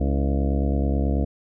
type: harmonic tone with a mistuned harmonic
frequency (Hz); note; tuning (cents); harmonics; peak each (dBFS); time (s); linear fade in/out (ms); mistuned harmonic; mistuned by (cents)
69.3; C#2; 0; 1 / 2 / 3 / 4 / 5 / 6 / 7 / 8 / 9 / 10; -21 / -29 / -28 / -29 / -34 / -37 / -34 / -38 / -37 / -38; 0-1.25; 10; 5; -93
effects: none